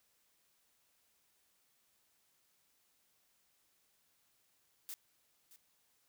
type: noise with echo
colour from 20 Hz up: blue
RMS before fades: -45 dBFS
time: 4.89-4.94 s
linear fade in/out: 0 ms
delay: 620 ms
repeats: 1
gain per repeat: -15 dB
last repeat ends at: 5.56 s
effects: white hiss -75 dBFS RMS until 6.08 s